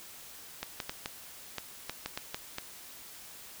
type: clicks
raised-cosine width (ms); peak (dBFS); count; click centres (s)
0.2; -17; 10; 0.63 / 0.802 / 0.895 / 1.059 / 1.583 / 1.896 / 2.06 / 2.175 / 2.345 / 2.584
effects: white hiss -49 dBFS RMS until 3.6 s